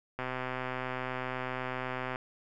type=click train; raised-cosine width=0.5 ms; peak=-20 dBFS; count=253; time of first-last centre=0.19-2.159 s; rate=128 Hz; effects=none